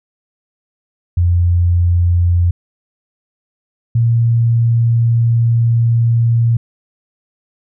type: tone pair in turn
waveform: sine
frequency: 87.31 / 116.54 Hz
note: F2 / A#2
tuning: 0 / 0 cents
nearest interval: perfect fourth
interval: 500 cents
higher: second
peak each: -9 dBFS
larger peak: neither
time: 1.17-2.51 / 3.95-6.57 s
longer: second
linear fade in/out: 5 ms
effects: none